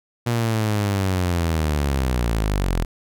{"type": "linear sweep", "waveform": "sawtooth", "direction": "down", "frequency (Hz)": [120, 40.29], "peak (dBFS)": -15, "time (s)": [0.26, 2.85], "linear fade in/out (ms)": 10, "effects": []}